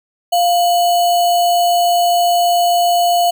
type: tone with sample-and-hold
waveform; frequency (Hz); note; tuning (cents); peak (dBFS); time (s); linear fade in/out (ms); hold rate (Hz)
sine; 698.5; F5; 0; -10; 0.32-3.31; 10; 3675
effects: none

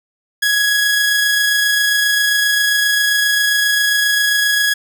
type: tone with amplitude modulation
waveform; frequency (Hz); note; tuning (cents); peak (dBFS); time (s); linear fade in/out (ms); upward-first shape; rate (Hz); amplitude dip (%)
sawtooth; 1668; G#6; +7; -8; 0.42-4.74; 10; sine; 27.5; 25
effects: none

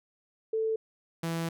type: tone pair in turn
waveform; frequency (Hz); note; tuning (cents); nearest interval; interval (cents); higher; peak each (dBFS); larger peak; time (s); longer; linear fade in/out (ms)
sine / sawtooth; 442.6 / 165.79; A4 / E3; +10 / +10; octave + perfect fourth; 1700; first; -26; neither; 0.53-0.76 / 1.23-1.49; second; 5
effects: none

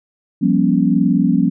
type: chord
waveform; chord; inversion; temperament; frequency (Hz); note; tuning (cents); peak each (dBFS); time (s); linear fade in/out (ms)
sine; G half-diminished seventh; third; equal with one note detuned; 174.61 / 196 / 239.1 / 277.2; F3 / G3 / Bb3 / Db4; 0 / 0 / +44 / 0; -17; 0.41-1.5; 20
effects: none

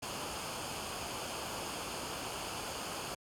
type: noise with comb filter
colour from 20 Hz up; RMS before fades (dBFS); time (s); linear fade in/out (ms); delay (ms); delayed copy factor
pink; -40; 0.02-3.15; 10; 0.52; -0.55
effects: high-pass 60 Hz 12 dB/octave + low-pass 11000 Hz 12 dB/octave

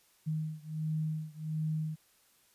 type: beating tone pair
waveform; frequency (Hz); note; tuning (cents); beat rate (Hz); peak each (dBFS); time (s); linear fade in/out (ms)
sine; 155.56 / 156.96; D#3 / D#3; 0 / +15; 1.4; -35 / -36; 0.26-1.96; 20
effects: white hiss -67 dBFS RMS until 2.54 s + resampled to 32000 Hz

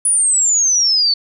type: exponential sweep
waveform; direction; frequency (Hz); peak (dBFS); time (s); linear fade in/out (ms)
sine; down; 9940 to 4435; -11; 0.05-1.14; 5
effects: none

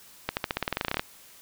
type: accelerating click train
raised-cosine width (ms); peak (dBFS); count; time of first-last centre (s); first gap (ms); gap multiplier
0.3; -10; 16; 0.29-0.995; 79; 0.92
effects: white hiss -52 dBFS RMS until 1.41 s

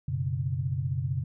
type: chord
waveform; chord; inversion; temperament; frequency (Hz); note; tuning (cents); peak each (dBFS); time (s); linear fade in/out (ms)
sine; F# suspended fourth; none; just; 92.5 / 123.33 / 138.75; F#2 / B2 / C#3; 0 / -2 / +2; -33 / -31 / -30; 0.08-1.24; 5
effects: none

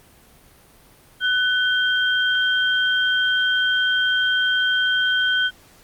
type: tone pair together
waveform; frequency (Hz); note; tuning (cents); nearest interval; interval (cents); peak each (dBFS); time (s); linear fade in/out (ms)
sine; 1500 / 3178; F#6 / G7; +23 / +23; octave + minor second; 1300; -18 / -22; 1.2-5.51; 50
effects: pink hiss -51 dBFS RMS until 5.83 s + Opus 32 kbps

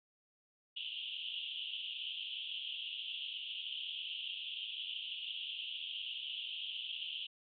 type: band-pass noise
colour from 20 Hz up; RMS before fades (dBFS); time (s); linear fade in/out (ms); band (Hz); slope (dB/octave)
pink; -43; 0.76-7.27; 10; 2800 to 3400; 96
effects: none

